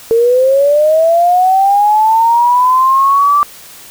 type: linear sweep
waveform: sine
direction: up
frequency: 450 to 1174.7 Hz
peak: -6 dBFS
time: 0.11-3.43 s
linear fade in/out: 0 ms
effects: white hiss -35 dBFS RMS until 3.9 s